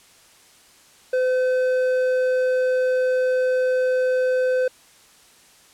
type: tone with hard clipping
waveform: sine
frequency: 510 Hz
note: C5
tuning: 44 cents flat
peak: -19 dBFS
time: 1.13-4.68 s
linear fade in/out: 5 ms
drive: 6 dB
effects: white hiss -52 dBFS RMS until 5.73 s + low-pass 10000 Hz 12 dB/octave